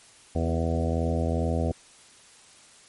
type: harmonic tone with a mistuned harmonic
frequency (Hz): 82.41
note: E2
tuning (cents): 0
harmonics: 1 / 2 / 3 / 4 / 5 / 6 / 7 / 8 / 9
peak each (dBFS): -26 / -31 / -31 / -36 / -37 / -33 / -36 / -35 / -38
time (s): 0.35-1.72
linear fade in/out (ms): 5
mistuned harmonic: 4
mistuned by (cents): +17
effects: white hiss -53 dBFS RMS until 2.88 s + MP3 48 kbps